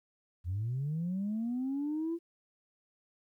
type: linear sweep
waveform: sine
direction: up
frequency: 82.41 to 342.4 Hz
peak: -30 dBFS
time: 0.44-2.19 s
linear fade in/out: 50 ms
effects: tanh soft clip ceiling -28 dBFS + 12-bit